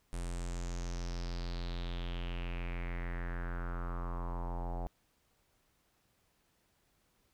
square tone with low-pass filter sweep, 43.43 Hz, F1, 9 cents flat, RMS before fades -38 dBFS, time 0.13-4.87 s, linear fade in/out 0 ms, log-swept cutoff 9300 to 750 Hz, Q 4.5, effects pink hiss -74 dBFS RMS until 7.33 s

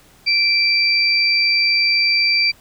sine tone pair together, 2344 / 4688 Hz, D7 / D8, -4 / -4 cents, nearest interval octave, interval 1200 cents, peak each -16 dBFS, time 0.26-2.52 s, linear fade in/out 20 ms, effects pink hiss -50 dBFS RMS until 2.6 s

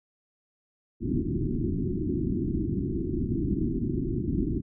white low-pass noise, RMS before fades -28 dBFS, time 1-4.62 s, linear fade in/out 50 ms, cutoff 370 Hz, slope 96 dB/octave, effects none

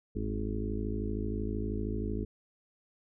harmonic tone with a mistuned harmonic, 52.9 Hz, G#1, 33 cents sharp, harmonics 1 / 2 / 4 / 5 / 6 / 7 / 8, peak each -35 / -38 / -38 / -41 / -41 / -43 / -41 dBFS, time 0.15-2.25 s, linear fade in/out 10 ms, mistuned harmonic 1, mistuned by -100 cents, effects none

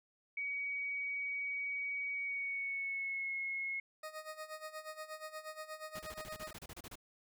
sine tone with pitch glide, 2258 to 2171 Hz, C#7 to C#7, +31 to -37 cents, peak -36 dBFS, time 0.37-3.8 s, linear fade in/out 5 ms, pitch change -68 cents, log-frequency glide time 2.11-3.34 s
20% pulse tone with tremolo, 622.3 Hz, D#5, in tune, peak -37 dBFS, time 4.03-6.53 s, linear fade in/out 5 ms, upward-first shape sine, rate 8.4 Hz, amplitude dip 80%
pink noise bursts, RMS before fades -49 dBFS, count 14, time 5.95-6.956 s, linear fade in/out 5 ms, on 44 ms, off 30 ms
effects none

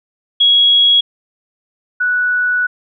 sine tone pair in turn, 3322 / 1476.2 Hz, G#7 / F#6, 0 / -4 cents, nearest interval octave + major second, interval 1404 cents, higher first, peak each -7 / -12 dBFS, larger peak first, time 0.4-1.01 / 2-2.67 s, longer second, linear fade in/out 10 ms, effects none

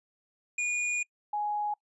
square / sine tone pair in turn, 2442 / 834 Hz, D#7 / G#5, -33 / +7 cents, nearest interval octave + perfect fifth, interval 1860 cents, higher first, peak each -28 dBFS, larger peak neither, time 0.58-1.03 / 1.33-1.74 s, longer first, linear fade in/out 5 ms, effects noise-tail reverb RT60 0.1 s tail -25 dB re dry + resampled to 24000 Hz

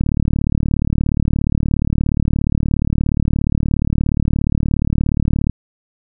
click train, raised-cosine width 5 ms, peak -4 dBFS, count 204, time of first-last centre 0.01-5.496 s, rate 37 Hz, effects none

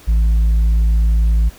triangle tone with tanh clipping, 55 Hz, A1, in tune, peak -11 dBFS, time 0.07-1.5 s, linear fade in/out 20 ms, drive 8 dB, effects pink hiss -43 dBFS RMS until 1.58 s

